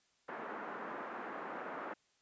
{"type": "band-pass noise", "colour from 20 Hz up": "white", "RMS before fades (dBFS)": -44, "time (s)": [0.28, 1.94], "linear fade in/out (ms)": 10, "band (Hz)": [220, 1500], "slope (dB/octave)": 24, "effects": ["white hiss -74 dBFS RMS until 2.21 s", "resampled to 16000 Hz"]}